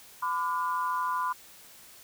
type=tone cluster; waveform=sine; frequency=1009 / 1182 / 1431 Hz; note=B5 / D6 / F6; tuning=+37 / +11 / +42 cents; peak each=-28 / -34 / -37 dBFS; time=0.22-1.33 s; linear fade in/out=10 ms; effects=white hiss -52 dBFS RMS until 2.03 s